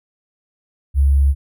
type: tone with sample-and-hold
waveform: sine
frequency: 69.3 Hz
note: C#2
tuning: in tune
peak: -10 dBFS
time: 0.94-1.35 s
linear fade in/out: 50 ms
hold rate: 11025 Hz
effects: none